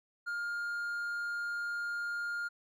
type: tone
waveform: triangle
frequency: 1411 Hz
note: F6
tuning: 17 cents sharp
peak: -32 dBFS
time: 0.26-2.49 s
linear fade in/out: 20 ms
effects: none